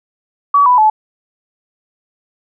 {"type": "tone with pitch steps", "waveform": "sine", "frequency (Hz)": [1139, 991.6, 863.2], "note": ["C#6", "B5", "A5"], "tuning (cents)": [47, 7, -33], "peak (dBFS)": -6, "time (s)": [0.54, 0.9], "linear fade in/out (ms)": 5, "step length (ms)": 120, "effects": []}